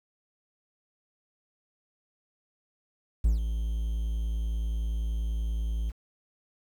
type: tone with ADSR envelope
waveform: triangle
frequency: 55.2 Hz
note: A1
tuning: 6 cents sharp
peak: -16 dBFS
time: 3.24-5.92 s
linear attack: 9 ms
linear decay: 140 ms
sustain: -9 dB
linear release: 31 ms
effects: 9-bit